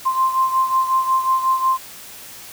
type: beating tone pair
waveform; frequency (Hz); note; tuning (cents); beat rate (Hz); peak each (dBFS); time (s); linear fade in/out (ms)
sine; 1046.5 / 1052; C6 / C6; 0 / +9; 5.5; -16 / -22; 0.05-1.78; 20
effects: white hiss -38 dBFS RMS until 2.52 s

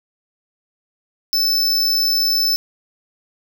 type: tone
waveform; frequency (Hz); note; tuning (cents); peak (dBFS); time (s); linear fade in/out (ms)
square; 5274; E8; 0; -15; 1.33-2.56; 0
effects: none

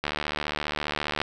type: click train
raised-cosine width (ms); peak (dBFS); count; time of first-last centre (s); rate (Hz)
0.3; -11; 89; 0.04-1.216; 74.8
effects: none

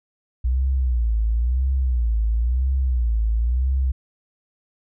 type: tone with vibrato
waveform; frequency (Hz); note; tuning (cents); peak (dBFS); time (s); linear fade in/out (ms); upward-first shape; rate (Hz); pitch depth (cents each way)
sine; 60.1; B1; -46; -17; 0.44-3.92; 10; sine; 0.98; 170
effects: none

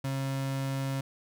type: tone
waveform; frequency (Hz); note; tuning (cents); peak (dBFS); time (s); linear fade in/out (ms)
35% pulse; 135.4; C#3; -40; -28; 0.04-1.01; 5
effects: none

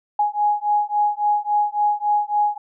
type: beating tone pair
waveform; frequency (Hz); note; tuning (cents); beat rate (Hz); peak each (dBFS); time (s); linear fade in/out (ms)
sine; 830.6 / 834.2; G#5 / G#5; 0 / +7; 3.6; -20 / -20; 0.19-2.58; 5
effects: none

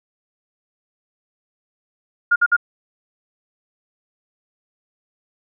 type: tone bursts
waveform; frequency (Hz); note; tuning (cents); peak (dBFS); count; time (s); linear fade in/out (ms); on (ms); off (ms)
sine; 1418; F6; +26; -11; 3; 2.31-2.566; 10; 50; 53
effects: none

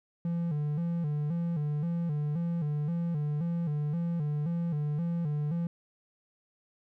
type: tone with vibrato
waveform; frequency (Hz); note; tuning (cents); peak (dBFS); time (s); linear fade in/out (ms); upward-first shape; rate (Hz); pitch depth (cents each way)
triangle; 158.8; D#3; +36; -26; 0.25-5.67; 2; square; 1.9; 120
effects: none

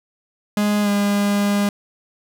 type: tone with pitch glide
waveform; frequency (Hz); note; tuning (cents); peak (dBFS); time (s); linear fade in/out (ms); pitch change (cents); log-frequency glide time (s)
45% pulse; 207.7 to 203.2; G#3 to G#3; 0 to -38; -16; 0.57-1.69; 2; -38; 0.82-0.89
effects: none

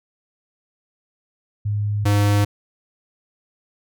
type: tone pair in turn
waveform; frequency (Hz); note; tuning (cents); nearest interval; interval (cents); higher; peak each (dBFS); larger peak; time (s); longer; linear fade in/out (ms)
sine / square; 103.83 / 102.4; G#2 / G#2; 0 / -24; unison; 24; first; -19 / -15; second; 1.65-2.05 / 2.05-2.45; neither; 10
effects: none

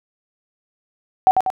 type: tone with echo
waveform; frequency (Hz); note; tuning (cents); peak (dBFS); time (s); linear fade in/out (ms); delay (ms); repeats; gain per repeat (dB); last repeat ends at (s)
sine; 754; F#5; +32; -7; 1.27-1.31; 0; 96; 2; -5; 1.502
effects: none

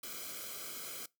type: noise with comb filter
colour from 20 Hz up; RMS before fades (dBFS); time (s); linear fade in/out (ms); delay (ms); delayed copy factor
white; -44; 0.03-1.06; 5; 1.1; -0.9
effects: noise-tail reverb RT60 0.2 s tail -22 dB re dry

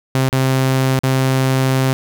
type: tone with dropouts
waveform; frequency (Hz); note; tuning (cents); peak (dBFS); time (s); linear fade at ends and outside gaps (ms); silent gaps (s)
sawtooth; 131.9; C3; +14; -9; 0.15-1.93; 0; 0.29-0.328 / 0.991-1.035
effects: none

